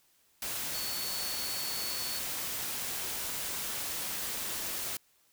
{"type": "tone in noise", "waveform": "sine", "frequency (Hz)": 4435, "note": "C#8", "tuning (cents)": 0, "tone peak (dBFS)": -38, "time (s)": [0.74, 2.19], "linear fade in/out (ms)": 2, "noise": "white", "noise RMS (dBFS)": -36, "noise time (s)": [0.42, 4.97], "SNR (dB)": -5, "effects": ["white hiss -68 dBFS RMS until 5.32 s"]}